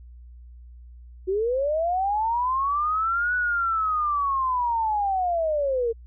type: linear two-way sweep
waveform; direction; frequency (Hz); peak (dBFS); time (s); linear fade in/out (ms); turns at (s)
sine; up then down; 363.3 to 1485 to 447.7; -21; 1.27-5.93; 20; 3.35
effects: added 60 Hz sine -42 dBFS peak until 6.06 s